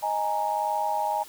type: chord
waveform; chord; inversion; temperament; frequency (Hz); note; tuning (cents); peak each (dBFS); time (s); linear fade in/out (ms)
sine; D# suspended fourth; none; equal; 622.3 / 830.6 / 932.3; D#5 / G#5 / A#5; 0 / 0 / 0; -32 / -26 / -29; 0.02-1.24; 20
effects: white hiss -47 dBFS RMS until 1.28 s